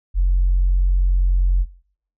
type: tone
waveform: sine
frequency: 45.05 Hz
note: F#1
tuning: 45 cents flat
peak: -12 dBFS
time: 0.14-1.66 s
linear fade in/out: 50 ms
effects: noise-tail reverb RT60 0.6 s tail -22 dB re dry + tanh soft clip ceiling -9 dBFS